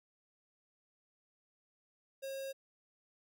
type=tone with notch filter; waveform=square; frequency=541 Hz; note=C#5; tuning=42 cents flat; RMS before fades=-42 dBFS; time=2.22-2.53 s; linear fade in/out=20 ms; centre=1900 Hz; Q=1.7; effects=none